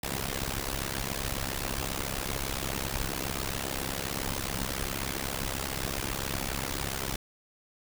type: noise with amplitude modulation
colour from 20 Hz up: pink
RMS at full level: -29 dBFS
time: 0.03-7.16 s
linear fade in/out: 5 ms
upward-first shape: sine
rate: 67.4 Hz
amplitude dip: 95%
effects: none